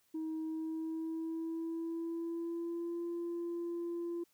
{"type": "tone with pitch glide", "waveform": "sine", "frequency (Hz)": [317.5, 342.3], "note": ["D#4", "F4"], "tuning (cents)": [35, -35], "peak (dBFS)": -34, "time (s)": [0.14, 4.24], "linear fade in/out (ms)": 10, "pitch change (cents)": 130, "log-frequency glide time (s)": [0.43, 3.03], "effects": ["tanh soft clip ceiling -34 dBFS", "white hiss -73 dBFS RMS until 4.33 s"]}